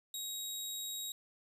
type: tone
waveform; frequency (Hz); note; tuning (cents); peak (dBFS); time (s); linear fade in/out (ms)
20% pulse; 3800; A#7; +33; -33; 0.14-1.12; 2
effects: 11-bit